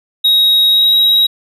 triangle tone with pitch glide, 3792 to 3829 Hz, A#7 to A#7, +29 to +46 cents, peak -6 dBFS, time 0.24-1.27 s, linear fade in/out 10 ms, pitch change +17 cents, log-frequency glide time 0.7-0.92 s, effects none

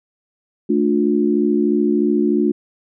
sine chord, D minor, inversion second, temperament equal with one note detuned, 220 / 293.7 / 356.8 Hz, A3 / D4 / F4, 0 / 0 / +37 cents, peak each -18 dBFS, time 0.69-2.52 s, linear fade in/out 10 ms, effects none

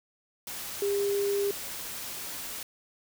sine tone in noise, 402.3 Hz, G4, 45 cents sharp, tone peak -25 dBFS, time 0.82-1.51 s, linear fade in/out 2 ms, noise white, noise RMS -38 dBFS, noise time 0.47-2.63 s, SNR +10 dB, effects none

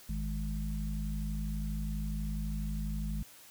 harmonic tone, 52.2 Hz, G#1, 10 cents sharp, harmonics 1 / 3 / 4, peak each -34 / -39 / -40 dBFS, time 0.09-3.23 s, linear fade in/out 5 ms, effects white hiss -55 dBFS RMS until 3.5 s

